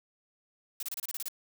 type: noise bursts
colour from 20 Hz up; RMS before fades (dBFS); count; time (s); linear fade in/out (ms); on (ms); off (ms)
blue; -36; 9; 0.8-1.284; 2; 28; 29
effects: none